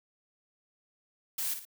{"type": "noise with echo", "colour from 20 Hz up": "blue", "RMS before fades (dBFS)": -33, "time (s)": [1.38, 1.54], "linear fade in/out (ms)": 5, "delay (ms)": 56, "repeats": 2, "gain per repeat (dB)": -8, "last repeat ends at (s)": 1.652, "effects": []}